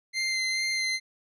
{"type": "tone with vibrato", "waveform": "25% pulse", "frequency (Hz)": 2080, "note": "C7", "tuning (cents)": -11, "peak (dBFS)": -22, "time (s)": [0.13, 1], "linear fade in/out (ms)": 50, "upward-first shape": "sine", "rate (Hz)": 2.3, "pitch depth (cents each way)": 14, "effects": ["resampled to 24000 Hz"]}